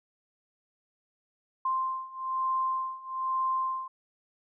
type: beating tone pair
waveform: sine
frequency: 1046.5 / 1047.6 Hz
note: C6 / C6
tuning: 0 / +2 cents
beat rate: 1.1 Hz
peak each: -32 / -30 dBFS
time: 1.65-3.88 s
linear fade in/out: 5 ms
effects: none